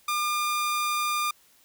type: tone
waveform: sawtooth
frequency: 1204 Hz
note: D6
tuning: 43 cents sharp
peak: -21 dBFS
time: 0.08-1.31 s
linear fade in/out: 5 ms
effects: white hiss -60 dBFS RMS until 1.64 s